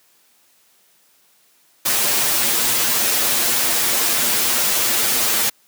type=noise with comb filter; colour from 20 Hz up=white; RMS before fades=-18 dBFS; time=1.85-5.5 s; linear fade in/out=10 ms; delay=8.6 ms; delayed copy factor=+0.95; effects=white hiss -57 dBFS RMS until 5.67 s + high-pass 150 Hz 12 dB/octave